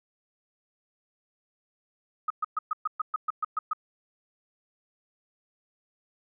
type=tone bursts; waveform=sine; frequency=1257 Hz; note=D#6; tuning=17 cents sharp; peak=-24 dBFS; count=11; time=2.28-3.733 s; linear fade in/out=5 ms; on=23 ms; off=120 ms; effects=none